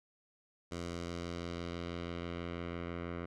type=tone with low-pass filter sweep; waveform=10% pulse; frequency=86.1 Hz; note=F2; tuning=24 cents flat; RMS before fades=-41 dBFS; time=0.71-3.26 s; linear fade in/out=10 ms; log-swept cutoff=7300 to 1900 Hz; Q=1.2; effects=none